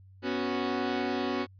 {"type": "chord", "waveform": "sawtooth", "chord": "B suspended second", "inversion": "none", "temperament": "equal", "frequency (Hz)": [246.9, 277.2, 370], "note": ["B3", "C#4", "F#4"], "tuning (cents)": [0, 0, 0], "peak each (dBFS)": -29, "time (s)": [0.22, 1.47], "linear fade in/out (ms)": 50, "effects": ["added 95 Hz sine -51 dBFS peak until 1.59 s", "resampled to 11025 Hz"]}